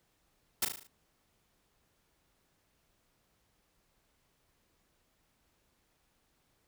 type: noise with echo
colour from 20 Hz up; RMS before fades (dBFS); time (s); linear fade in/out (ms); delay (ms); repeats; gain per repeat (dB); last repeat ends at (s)
white; -29; 0.62-0.65; 5; 37; 6; -5; 0.872
effects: pink hiss -74 dBFS RMS until 6.67 s